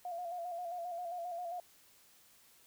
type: tone with vibrato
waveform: sine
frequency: 698.5 Hz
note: F5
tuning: in tune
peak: -38 dBFS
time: 0.05-1.6 s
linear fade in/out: 2 ms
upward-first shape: square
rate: 7.5 Hz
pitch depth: 48 cents each way
effects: white hiss -64 dBFS RMS until 2.66 s

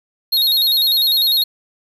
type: tone with vibrato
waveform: square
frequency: 4000 Hz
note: B7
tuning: 21 cents sharp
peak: -13 dBFS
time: 0.32-1.44 s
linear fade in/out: 10 ms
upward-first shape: square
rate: 10 Hz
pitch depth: 100 cents each way
effects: 8-bit

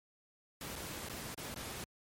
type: noise with dropouts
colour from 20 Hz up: pink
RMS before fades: -43 dBFS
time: 0.61-1.84 s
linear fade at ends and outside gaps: 1 ms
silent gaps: 0.755-0.76 / 1.087-1.096 / 1.345-1.377 / 1.543-1.561 s
effects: high-pass 60 Hz 12 dB/octave + MP3 64 kbps

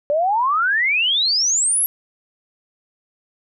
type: exponential sweep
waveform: sine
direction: up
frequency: 567 to 11640 Hz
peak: -15 dBFS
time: 0.1-1.86 s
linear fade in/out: 0 ms
effects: none

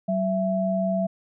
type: tone pair together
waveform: sine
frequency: 189.65 / 665 Hz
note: F#3 / E5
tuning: +43 / +15 cents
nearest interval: octave + minor seventh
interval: 2172 cents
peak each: -24 dBFS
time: 0.08-1.07 s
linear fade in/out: 10 ms
effects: none

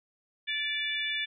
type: harmonic tone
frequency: 582 Hz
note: D5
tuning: 16 cents flat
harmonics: 3 / 4 / 5 / 6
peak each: -35 / -34 / -39 / -33 dBFS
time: 0.47-1.26 s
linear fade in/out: 20 ms
effects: none

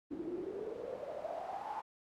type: noise with band-pass filter sweep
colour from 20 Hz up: pink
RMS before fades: -42 dBFS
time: 0.1-1.82 s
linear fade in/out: 20 ms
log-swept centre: 300 to 910 Hz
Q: 9.7
effects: none

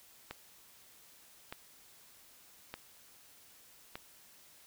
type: click train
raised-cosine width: 0.3 ms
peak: -25 dBFS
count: 4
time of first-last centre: 0.31-3.955 s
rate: 0.823 Hz
effects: white hiss -60 dBFS RMS until 4.66 s

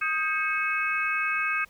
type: tone cluster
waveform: sine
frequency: 1247 / 1591 / 2194 / 2565 Hz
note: D#6 / G6 / C#7 / E7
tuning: +3 / +25 / -18 / -48 cents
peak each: -30 / -29 / -31 / -29 dBFS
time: 0.01-1.65 s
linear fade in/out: 10 ms
effects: pink hiss -58 dBFS RMS until 1.69 s

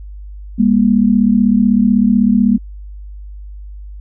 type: tone pair together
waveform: sine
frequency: 202.8 / 238.8 Hz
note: G#3 / A#3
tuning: -41 / +42 cents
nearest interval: minor third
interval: 283 cents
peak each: -11 dBFS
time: 0.58-2.58 s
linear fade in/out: 20 ms
effects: added 50 Hz sine -28 dBFS peak until 4 s

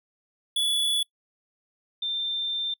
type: tone pair in turn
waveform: square / sine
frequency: 3427 / 3582 Hz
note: A7 / A7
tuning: -46 / +30 cents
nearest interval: minor second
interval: 76 cents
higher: second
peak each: -23 / -26 dBFS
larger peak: first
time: 0.56-1.03 / 2.02-2.74 s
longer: second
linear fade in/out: 5 ms
effects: noise-tail reverb RT60 0.1 s tail -24 dB re dry

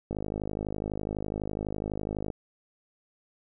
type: click train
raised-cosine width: 2 ms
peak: -19 dBFS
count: 115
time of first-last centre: 0.11-2.302 s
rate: 52 Hz
effects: none

